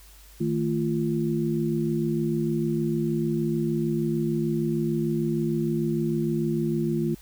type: tone cluster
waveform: sine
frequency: 155.4 / 222 / 345.1 Hz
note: D#3 / A3 / F4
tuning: -2 / +16 / -21 cents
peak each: -27 dBFS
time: 0.4-7.15 s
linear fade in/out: 10 ms
effects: added 50 Hz sine -49 dBFS peak until 7.21 s + white hiss -53 dBFS RMS until 7.21 s